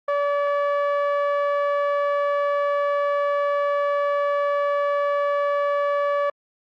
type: tone with low-pass filter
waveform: sawtooth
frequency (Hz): 574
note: D5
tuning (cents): -40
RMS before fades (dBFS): -22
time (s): 0.08-6.3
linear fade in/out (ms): 5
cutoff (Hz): 1300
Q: 1.3
effects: Opus 32 kbps